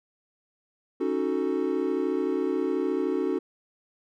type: chord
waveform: triangle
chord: D# half-diminished seventh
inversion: third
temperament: equal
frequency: 277.2 / 311.1 / 370 / 440 Hz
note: C#4 / D#4 / F#4 / A4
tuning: 0 / 0 / 0 / 0 cents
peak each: -28 / -29 / -26 / -29 dBFS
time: 1-3.39 s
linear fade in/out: 10 ms
effects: none